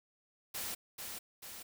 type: noise with echo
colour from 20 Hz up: white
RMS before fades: -40 dBFS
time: 0.54-0.75 s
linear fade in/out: 10 ms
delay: 440 ms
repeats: 2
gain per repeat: -4 dB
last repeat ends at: 1.63 s
effects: none